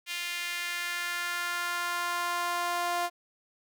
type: tone with high-pass filter sweep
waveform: sawtooth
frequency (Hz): 349.2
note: F4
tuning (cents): 0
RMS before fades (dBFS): -32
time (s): 0.06-3.1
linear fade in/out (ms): 50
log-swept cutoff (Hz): 2500 to 750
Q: 2.1
effects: none